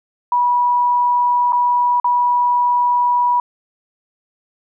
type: tone with dropouts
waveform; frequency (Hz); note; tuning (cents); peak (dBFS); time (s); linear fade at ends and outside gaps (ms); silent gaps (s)
sine; 974; B5; -24; -12; 0.32-3.4; 2; 1.523-1.53 / 2-2.044
effects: none